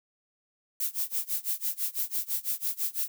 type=noise with tremolo; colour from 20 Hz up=violet; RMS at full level=-28 dBFS; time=0.8-3.08 s; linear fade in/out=2 ms; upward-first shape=sine; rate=6 Hz; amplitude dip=95%; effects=none